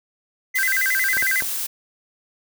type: tone with vibrato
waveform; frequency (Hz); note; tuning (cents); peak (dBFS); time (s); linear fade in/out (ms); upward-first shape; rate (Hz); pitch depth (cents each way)
triangle; 1787; A6; +26; -17; 0.54-1.42; 20; square; 11; 220
type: noise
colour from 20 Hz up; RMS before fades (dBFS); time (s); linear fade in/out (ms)
blue; -26; 0.55-1.67; 10
type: clicks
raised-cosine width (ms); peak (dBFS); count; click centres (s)
1; -19; 3; 1.169 / 1.226 / 1.423
effects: none